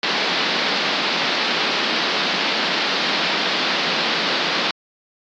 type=band-pass noise; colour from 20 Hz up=white; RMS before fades=-21 dBFS; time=0.03-4.71 s; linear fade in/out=2 ms; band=170 to 4700 Hz; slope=48 dB/octave; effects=AAC 64 kbps